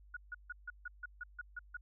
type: tone bursts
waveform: sine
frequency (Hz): 1455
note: F#6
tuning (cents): -29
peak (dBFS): -40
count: 10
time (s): 0.14-1.77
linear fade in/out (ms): 5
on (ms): 28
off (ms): 150
effects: added 50 Hz sine -57 dBFS peak until 1.81 s